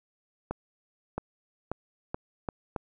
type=accelerating click train; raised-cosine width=1 ms; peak=-17 dBFS; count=6; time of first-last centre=0.51-2.762 s; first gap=670 ms; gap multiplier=0.8; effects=none